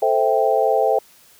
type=chord; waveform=sine; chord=A minor seventh; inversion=none; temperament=equal; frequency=440 / 523.3 / 659.3 / 784 Hz; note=A4 / C5 / E5 / G5; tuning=0 / 0 / 0 / 0 cents; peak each=-20 dBFS; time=0.02-0.99 s; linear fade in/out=5 ms; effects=white hiss -51 dBFS RMS until 1.39 s